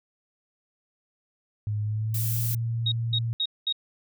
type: tone with pitch glide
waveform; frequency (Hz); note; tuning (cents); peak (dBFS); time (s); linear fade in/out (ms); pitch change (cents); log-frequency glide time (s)
sine; 105.3 to 115.5; G#2 to A#2; +24 to -16; -25; 1.67-3.33; 0; +160; 1.82-2.37
type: noise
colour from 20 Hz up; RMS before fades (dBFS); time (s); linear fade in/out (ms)
violet; -31; 2.14-2.55; 5
type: tone bursts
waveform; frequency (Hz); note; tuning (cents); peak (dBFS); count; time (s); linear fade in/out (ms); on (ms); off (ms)
sine; 3764; A#7; +16; -23; 4; 2.86-3.726; 5; 59; 210
effects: none